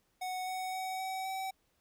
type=tone with pitch steps; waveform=square; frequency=740 / 746 / 752.1 / 758.2 / 764.3 Hz; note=F#5 / F#5 / F#5 / F#5 / G5; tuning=0 / +14 / +28 / +42 / -44 cents; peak=-36 dBFS; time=0.21-1.51 s; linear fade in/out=10 ms; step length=260 ms; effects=pink hiss -75 dBFS RMS until 1.8 s